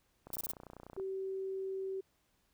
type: click train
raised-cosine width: 1 ms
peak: -35 dBFS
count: 23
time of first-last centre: 0.27-0.998 s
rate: 30.2 Hz
type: noise bursts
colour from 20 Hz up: violet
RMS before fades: -38 dBFS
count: 4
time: 0.33-0.516 s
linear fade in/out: 2 ms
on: 27 ms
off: 26 ms
type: tone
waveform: sine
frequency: 383.6 Hz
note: G4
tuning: 37 cents flat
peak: -36 dBFS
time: 0.97-2.01 s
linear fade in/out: 10 ms
effects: pink hiss -75 dBFS RMS until 2.53 s